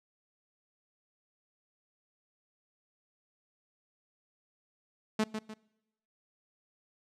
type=tone with echo; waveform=sawtooth; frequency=216.9 Hz; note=A3; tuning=25 cents flat; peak=-22 dBFS; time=5.19-5.24 s; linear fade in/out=5 ms; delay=150 ms; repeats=2; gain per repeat=-8 dB; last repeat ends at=5.54 s; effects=noise-tail reverb RT60 0.9 s tail -23 dB re dry + low-pass 8000 Hz 12 dB/octave